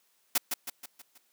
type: noise with echo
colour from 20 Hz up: white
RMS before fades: -25 dBFS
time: 0.35-0.38 s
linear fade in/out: 5 ms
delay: 160 ms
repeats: 5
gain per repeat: -6 dB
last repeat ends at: 1.18 s
effects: white hiss -70 dBFS RMS until 1.32 s + high-pass 200 Hz 12 dB/octave